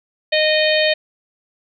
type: harmonic tone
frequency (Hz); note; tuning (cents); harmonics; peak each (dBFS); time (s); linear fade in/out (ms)
617; D#5; -15; 1 / 3 / 4 / 5 / 6 / 7; -16 / -21 / -22 / -23 / -24 / -24; 0.32-0.94; 10
effects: none